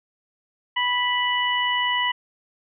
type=harmonic tone; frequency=985 Hz; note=B5; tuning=5 cents flat; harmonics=1 / 2 / 3; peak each=-24 / -24 / -25 dBFS; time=0.76-2.12 s; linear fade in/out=10 ms; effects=none